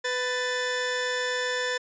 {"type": "tone pair together", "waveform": "sawtooth", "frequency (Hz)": [498.9, 1760], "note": ["B4", "A6"], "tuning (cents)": [17, 0], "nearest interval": "octave + minor seventh", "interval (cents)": 2183, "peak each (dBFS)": -25, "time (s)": [0.04, 1.78], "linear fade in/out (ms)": 10, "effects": ["resampled to 16000 Hz"]}